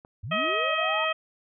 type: click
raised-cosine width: 1 ms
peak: -32 dBFS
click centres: 0.049 s
type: linear sweep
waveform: sine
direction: up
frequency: 82.41 to 932.3 Hz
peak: -32 dBFS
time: 0.23-1.05 s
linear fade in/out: 10 ms
type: harmonic tone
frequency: 635 Hz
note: D#5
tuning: 35 cents sharp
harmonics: 1 / 2 / 3 / 4 / 5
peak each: -29 / -28 / -32 / -30 / -32 dBFS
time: 0.31-1.13 s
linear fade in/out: 10 ms
effects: none